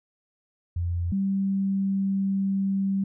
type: tone pair in turn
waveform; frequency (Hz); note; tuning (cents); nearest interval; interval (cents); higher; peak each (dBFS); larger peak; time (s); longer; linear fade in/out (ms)
sine; 86.6 / 194.89; F2 / G3; -14 / -10; octave + major second; 1404; second; -24 / -22; second; 0.76-1.12 / 1.12-3.04; second; 5
effects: none